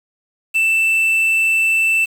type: tone with quantisation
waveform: triangle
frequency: 2658 Hz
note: E7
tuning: 14 cents sharp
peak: -11 dBFS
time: 0.54-2.06 s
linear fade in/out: 20 ms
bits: 6
effects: none